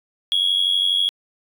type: tone with amplitude modulation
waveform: triangle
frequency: 3322 Hz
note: G#7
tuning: in tune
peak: -10 dBFS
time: 0.32-1.09 s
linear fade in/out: 0 ms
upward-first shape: sine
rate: 92.3 Hz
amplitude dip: 80%
effects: tanh soft clip ceiling -11 dBFS